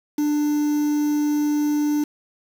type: tone with quantisation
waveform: triangle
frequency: 296.3 Hz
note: D4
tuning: 15 cents sharp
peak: -16 dBFS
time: 0.18-2.04 s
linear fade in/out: 5 ms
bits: 6
effects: none